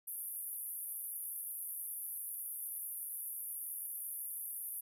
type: band-pass noise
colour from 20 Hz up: pink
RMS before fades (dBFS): -43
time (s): 0.07-4.81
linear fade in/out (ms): 10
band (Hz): 10000 to 14000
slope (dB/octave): 96
effects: none